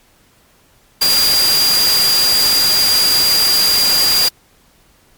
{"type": "tone in noise", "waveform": "sine", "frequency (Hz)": 4793, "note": "D8", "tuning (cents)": 34, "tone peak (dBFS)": -11, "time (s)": [1.01, 4.29], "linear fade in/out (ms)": 10, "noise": "white", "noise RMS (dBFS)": -17, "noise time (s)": [1.01, 4.29], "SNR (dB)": 3, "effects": ["pink hiss -52 dBFS RMS until 5.17 s", "MP3 96 kbps"]}